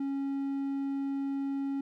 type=tone; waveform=triangle; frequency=275.6 Hz; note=C#4; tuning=10 cents flat; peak=-28 dBFS; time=0-1.81 s; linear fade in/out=5 ms; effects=none